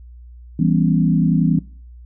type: chord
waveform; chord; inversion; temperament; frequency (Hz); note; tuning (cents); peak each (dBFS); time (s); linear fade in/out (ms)
sine; C# half-diminished seventh; first; equal; 164.81 / 196 / 246.9 / 277.2; E3 / G3 / B3 / C#4; 0 / 0 / 0 / 0; -16 / -20 / -20 / -22; 0.59-1.59; 5
effects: noise-tail reverb RT60 0.4 s tail -18 dB re dry + added 60 Hz sine -37 dBFS peak until 2.05 s